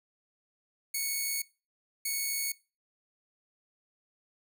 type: tone bursts at uneven times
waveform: 5% pulse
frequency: 2217 Hz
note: C#7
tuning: in tune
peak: -20 dBFS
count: 2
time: 0.94-1.42 / 2.05-2.52 s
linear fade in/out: 5 ms
effects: noise-tail reverb RT60 0.3 s tail -21 dB re dry